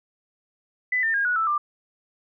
sine tone with pitch steps, 2000 / 1802.5 / 1624.5 / 1464.1 / 1319.5 / 1189.2 Hz, B6 / A6 / G#6 / F#6 / E6 / D6, +21 / +41 / -39 / -19 / +1 / +21 cents, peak -20 dBFS, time 0.92-1.58 s, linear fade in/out 5 ms, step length 110 ms, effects none

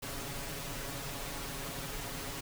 pink noise with comb filter, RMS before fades -40 dBFS, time 0.02-2.41 s, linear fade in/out 10 ms, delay 7.2 ms, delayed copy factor +0.85, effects none

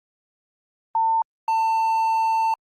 sine / triangle tone pair in turn, 899 / 894.6 Hz, A5 / A5, +37 / +28 cents, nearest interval unison, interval 9 cents, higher first, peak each -17 / -16 dBFS, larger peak second, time 0.95-1.22 / 1.48-2.54 s, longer second, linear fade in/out 2 ms, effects Opus 24 kbps

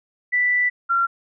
sine tone pair in turn, 1975.5 / 1372.9 Hz, B6 / F6, 0 / -30 cents, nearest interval tritone, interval 630 cents, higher first, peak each -16 dBFS, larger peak neither, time 0.32-0.7 / 0.89-1.07 s, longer first, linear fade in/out 20 ms, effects none

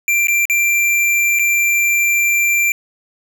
square tone with dropouts, 2361 Hz, D7, 9 cents sharp, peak -13 dBFS, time 0.08-2.72 s, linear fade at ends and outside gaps 1 ms, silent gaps 0.271-0.283 / 0.454-0.498 / 1.389-1.394 s, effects none

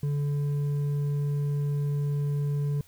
sine tone with hard clipping, 144.3 Hz, D3, 30 cents flat, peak -26 dBFS, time 0.03-2.81 s, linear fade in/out 2 ms, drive 4 dB, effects added 84 Hz sine -60 dBFS peak until 2.87 s + white hiss -59 dBFS RMS until 2.87 s

